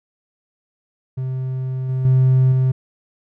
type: tone with level steps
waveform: triangle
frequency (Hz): 130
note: C3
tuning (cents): -11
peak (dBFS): -19 / -16 / -8 / -11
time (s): 1.17-2.72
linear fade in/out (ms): 10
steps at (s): 1.89 / 2.05 / 2.52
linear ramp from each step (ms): 2
effects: tanh soft clip ceiling -5 dBFS